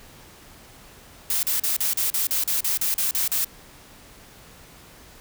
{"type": "noise bursts", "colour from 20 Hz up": "blue", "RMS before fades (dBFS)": -23, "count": 13, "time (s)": [1.3, 3.446], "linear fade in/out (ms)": 2, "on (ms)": 130, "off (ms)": 38, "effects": ["pink hiss -48 dBFS RMS until 5.2 s"]}